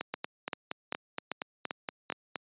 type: two click trains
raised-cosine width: 0.3 ms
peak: -16 / -17 dBFS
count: 6 / 11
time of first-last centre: 0.14-2.101 / 0.01-2.357 s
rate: 2.55 / 4.26 Hz
effects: high-pass 200 Hz 12 dB/octave + resampled to 8000 Hz